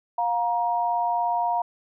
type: tone pair together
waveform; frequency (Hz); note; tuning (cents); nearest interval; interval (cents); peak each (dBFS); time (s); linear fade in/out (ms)
sine; 707.2 / 944; F5 / A#5; +22 / +22; perfect fourth; 500; -24; 0.18-1.62; 5
effects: none